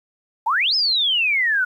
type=exponential two-way sweep; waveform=sine; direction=up then down; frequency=828 to 5274 to 1436 Hz; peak=-16 dBFS; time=0.46-1.65 s; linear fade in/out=10 ms; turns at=0.75 s; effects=9-bit